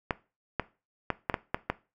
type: clicks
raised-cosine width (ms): 0.5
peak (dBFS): -11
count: 7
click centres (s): 0.108 / 0.597 / 1.103 / 1.298 / 1.342 / 1.545 / 1.7
effects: noise-tail reverb RT60 0.3 s tail -18 dB re dry